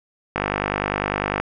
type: click train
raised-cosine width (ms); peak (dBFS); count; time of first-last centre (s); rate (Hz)
0.5; -5; 53; 0.36-1.4; 50
effects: none